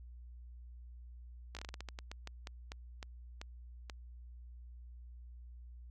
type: slowing click train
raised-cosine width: 0.2 ms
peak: -27 dBFS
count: 17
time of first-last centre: 1.55-3.898 s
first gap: 17 ms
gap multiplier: 1.25
effects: added 60 Hz sine -49 dBFS peak until 5.9 s